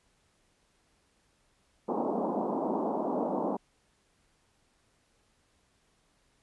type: band-pass noise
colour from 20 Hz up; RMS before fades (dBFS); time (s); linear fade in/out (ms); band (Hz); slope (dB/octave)
pink; -31; 1.88-3.57; 10; 200 to 980; 48
effects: pink hiss -70 dBFS RMS until 6.42 s + resampled to 24000 Hz